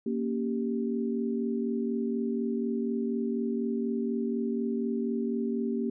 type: chord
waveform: sine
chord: G diminished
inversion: first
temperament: equal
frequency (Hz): 233.1 / 277.2 / 392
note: Bb3 / Db4 / G4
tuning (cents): 0 / 0 / 0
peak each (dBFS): -29 / -35 / -33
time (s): 0.06-5.9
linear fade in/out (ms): 5
effects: none